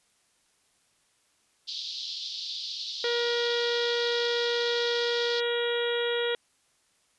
white band-pass noise, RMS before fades -36 dBFS, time 1.67-5.41 s, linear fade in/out 20 ms, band 3400 to 4800 Hz, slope 48 dB/octave
harmonic tone, 475.5 Hz, A#4, 34 cents sharp, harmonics 1 / 2 / 3 / 4 / 5 / 6 / 7 / 8, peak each -27 / -40 / -36 / -36 / -42 / -42 / -34 / -39 dBFS, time 3.04-6.35 s, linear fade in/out 2 ms
effects white hiss -68 dBFS RMS until 7.18 s + resampled to 24000 Hz

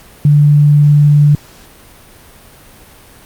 sine tone, 146.8 Hz, D3, in tune, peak -4 dBFS, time 0.25-1.35 s, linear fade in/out 2 ms, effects pink hiss -40 dBFS RMS until 3.25 s + Opus 48 kbps

